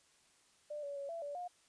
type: tone with pitch steps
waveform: sine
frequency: 594 / 568 / 560 / 670 / 576 / 713 Hz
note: D5 / C#5 / C#5 / E5 / D5 / F5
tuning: +20 / +42 / +18 / +28 / -34 / +36 cents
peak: -40 dBFS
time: 0.7-1.48 s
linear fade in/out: 10 ms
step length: 130 ms
effects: white hiss -69 dBFS RMS until 1.68 s + resampled to 22050 Hz